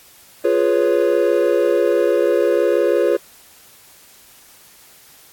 triangle chord, C# dominant seventh, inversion first, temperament equal, 349.2 / 415.3 / 493.9 / 554.4 Hz, E#4 / G#4 / B4 / C#5, 0 / 0 / 0 / 0 cents, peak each -17 dBFS, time 0.44-3.17 s, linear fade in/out 10 ms, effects white hiss -47 dBFS RMS until 5.32 s + AAC 64 kbps

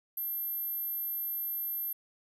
sine tone, 12650 Hz, G9, 15 cents sharp, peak -32 dBFS, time 0.17-1.93 s, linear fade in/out 5 ms, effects none

